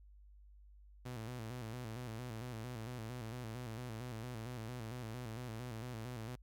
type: tone with vibrato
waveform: sawtooth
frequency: 117.7 Hz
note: A#2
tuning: 17 cents sharp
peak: -39 dBFS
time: 1.05-6.36 s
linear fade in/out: 10 ms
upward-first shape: square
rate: 4.4 Hz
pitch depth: 99 cents each way
effects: added 50 Hz sine -57 dBFS peak until 6.42 s